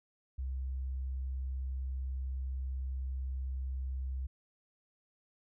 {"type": "tone", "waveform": "sine", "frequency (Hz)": 65.41, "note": "C2", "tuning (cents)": 0, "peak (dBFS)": -34, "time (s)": [0.38, 4.27], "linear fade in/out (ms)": 10, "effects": []}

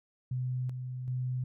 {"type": "tone with tremolo", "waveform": "sine", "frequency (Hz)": 126.8, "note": "B2", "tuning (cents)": 46, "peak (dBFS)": -30, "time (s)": [0.31, 1.44], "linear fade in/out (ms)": 5, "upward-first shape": "square", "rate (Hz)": 1.3, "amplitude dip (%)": 45, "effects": []}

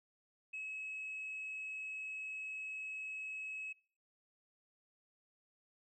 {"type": "tone", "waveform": "sine", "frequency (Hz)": 2572, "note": "E7", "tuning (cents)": -43, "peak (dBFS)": -40, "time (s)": [0.53, 3.73], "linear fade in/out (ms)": 10, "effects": ["noise-tail reverb RT60 0.5 s tail -24 dB re dry", "tanh soft clip ceiling -38 dBFS"]}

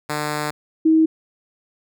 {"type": "tone pair in turn", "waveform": ["5% pulse", "sine"], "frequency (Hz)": [150, 318.8], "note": ["D3", "D#4"], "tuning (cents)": [37, 42], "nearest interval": "octave + minor second", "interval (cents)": 1305, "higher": "second", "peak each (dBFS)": -11, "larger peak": "neither", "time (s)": [[0.09, 0.51], [0.85, 1.06]], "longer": "first", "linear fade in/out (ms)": 10, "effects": []}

